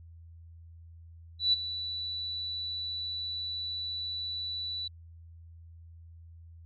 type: tone with ADSR envelope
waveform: sine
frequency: 3957 Hz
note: B7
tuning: 3 cents sharp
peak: -20 dBFS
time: 1.39-4.88 s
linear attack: 140 ms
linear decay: 18 ms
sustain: -13 dB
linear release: 6 ms
effects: added 83 Hz sine -48 dBFS peak until 6.65 s